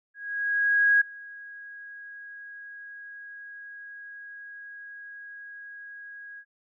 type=tone with ADSR envelope; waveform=sine; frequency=1648 Hz; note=G#6; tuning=14 cents flat; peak=-16 dBFS; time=0.14-6.45 s; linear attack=870 ms; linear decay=8 ms; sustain=-24 dB; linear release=66 ms; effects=none